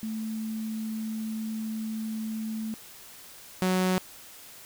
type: tone pair in turn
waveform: sine / sawtooth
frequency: 220 / 185 Hz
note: A3 / F#3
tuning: 0 / 0 cents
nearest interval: minor third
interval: 300 cents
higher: first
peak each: -30 / -19 dBFS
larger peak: second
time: 0.03-2.74 / 3.62-3.98 s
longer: first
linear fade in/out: 0 ms
effects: white hiss -48 dBFS RMS until 4.65 s